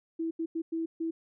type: tone bursts at uneven times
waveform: sine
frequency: 327.5 Hz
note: E4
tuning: 11 cents flat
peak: -29 dBFS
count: 5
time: 0.19-0.31 / 0.39-0.46 / 0.55-0.62 / 0.72-0.86 / 1-1.11 s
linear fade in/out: 10 ms
effects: none